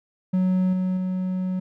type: tone with level steps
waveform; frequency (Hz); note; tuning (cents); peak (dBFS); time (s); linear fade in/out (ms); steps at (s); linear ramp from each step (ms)
triangle; 185; F#3; 0; -16 / -19 / -21; 0.33-1.6; 10; 0.73 / 0.97; 2
effects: none